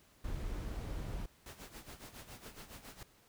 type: noise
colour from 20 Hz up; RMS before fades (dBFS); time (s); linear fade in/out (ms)
brown; -40; 0.24-1.26; 5
type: noise with tremolo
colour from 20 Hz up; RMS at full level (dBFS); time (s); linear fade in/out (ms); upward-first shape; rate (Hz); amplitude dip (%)
pink; -49; 1.46-3.03; 2; sine; 7.2; 75
effects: pink hiss -66 dBFS RMS until 3.28 s